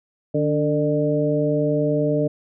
harmonic tone with a mistuned harmonic, 150 Hz, D3, 37 cents sharp, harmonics 1 / 2 / 3 / 4, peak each -23 / -23 / -23 / -23 dBFS, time 0.34-2.28 s, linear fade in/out 10 ms, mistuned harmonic 2, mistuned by -60 cents, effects none

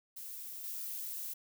violet noise with level steps, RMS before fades -45 / -41 dBFS, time 0.16-1.34 s, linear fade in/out 10 ms, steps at 0.64 s, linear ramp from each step 2 ms, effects none

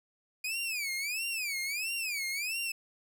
sawtooth tone with vibrato, 2429 Hz, D#7, 42 cents flat, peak -29 dBFS, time 0.44-2.72 s, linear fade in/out 5 ms, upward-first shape sine, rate 1.5 Hz, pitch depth 230 cents each way, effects none

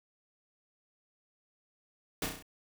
pink noise with echo, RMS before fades -33 dBFS, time 2.22-2.26 s, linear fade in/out 2 ms, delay 33 ms, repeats 5, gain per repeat -4 dB, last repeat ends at 2.425 s, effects none

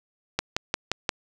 click train, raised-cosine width 0.2 ms, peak -6 dBFS, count 5, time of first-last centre 0.39-1.092 s, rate 5.7 Hz, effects none

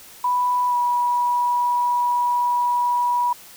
sine tone with pitch glide, 987.8 to 972 Hz, B5 to B5, 0 to -28 cents, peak -17 dBFS, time 0.24-3.33 s, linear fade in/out 5 ms, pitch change -28 cents, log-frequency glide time 0.68-0.75 s, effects white hiss -44 dBFS RMS until 3.56 s

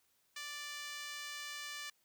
5% pulse tone with high-pass filter, 587.3 Hz, D5, in tune, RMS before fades -45 dBFS, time 0.36-1.9 s, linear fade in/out 5 ms, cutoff 1500 Hz, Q 1.9, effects white hiss -75 dBFS RMS until 2.04 s

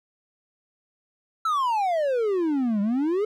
triangle exponential two-way sweep, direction down then up, 1345 to 197.2 to 438.2 Hz, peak -19 dBFS, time 1.45-3.25 s, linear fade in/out 5 ms, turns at 2.81 s, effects none

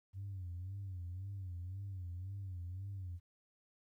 sine tone with vibrato, 93.2 Hz, F#2, 13 cents sharp, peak -40 dBFS, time 0.13-3.2 s, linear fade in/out 50 ms, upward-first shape sine, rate 1.9 Hz, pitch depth 120 cents each way, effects tanh soft clip ceiling -38 dBFS + 13-bit

